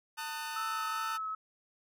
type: chord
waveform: sawtooth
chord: D# diminished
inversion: second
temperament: just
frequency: 896 / 1244.5 / 1493.4 Hz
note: A5 / D#6 / F#6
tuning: +31 / 0 / +16 cents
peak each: -36 / -40 / -39 dBFS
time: 0.17-1.18 s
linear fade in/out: 20 ms
type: tone with vibrato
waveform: sine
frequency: 1300 Hz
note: E6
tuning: 24 cents flat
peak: -34 dBFS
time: 0.56-1.35 s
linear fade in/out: 5 ms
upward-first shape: triangle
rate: 2.4 Hz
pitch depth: 21 cents each way
effects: none